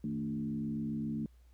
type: tone with frequency modulation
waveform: sine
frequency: 222.8 Hz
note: A3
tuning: 22 cents sharp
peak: -33 dBFS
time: 0.04-1.26 s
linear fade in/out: 2 ms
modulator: 67.2 Hz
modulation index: 0.95
effects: added 60 Hz sine -57 dBFS peak until 1.53 s + pink hiss -74 dBFS RMS until 1.53 s